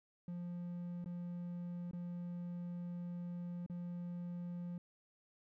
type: tone with dropouts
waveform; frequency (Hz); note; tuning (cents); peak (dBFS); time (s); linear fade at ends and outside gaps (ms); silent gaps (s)
triangle; 175.1; F3; +5; -39; 0.28-4.78; 2; 1.044-1.059 / 1.912-1.932 / 3.663-3.698
effects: none